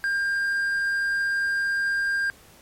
triangle tone, 1600 Hz, G6, 35 cents sharp, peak -20 dBFS, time 0.04-2.3 s, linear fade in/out 0 ms, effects pink hiss -52 dBFS RMS until 2.61 s + MP3 64 kbps

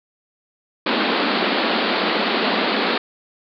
pink band-pass noise, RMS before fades -20 dBFS, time 0.86-2.98 s, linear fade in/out 5 ms, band 190 to 4600 Hz, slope 96 dB/octave, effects none

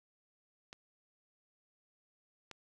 clicks, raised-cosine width 0.2 ms, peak -30 / -29 dBFS, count 2, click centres 0.729 / 2.513 s, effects none

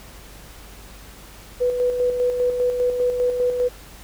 sine tone with tremolo, 493.9 Hz, B4, in tune, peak -16 dBFS, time 1.6-3.69 s, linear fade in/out 20 ms, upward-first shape square, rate 5 Hz, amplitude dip 45%, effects added 50 Hz sine -44 dBFS peak until 4.03 s + pink hiss -44 dBFS RMS until 4.03 s

